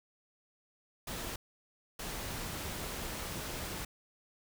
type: noise bursts at uneven times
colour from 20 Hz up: pink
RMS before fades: -40 dBFS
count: 2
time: 1.07-1.36 / 1.99-3.85 s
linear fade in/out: 5 ms
effects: none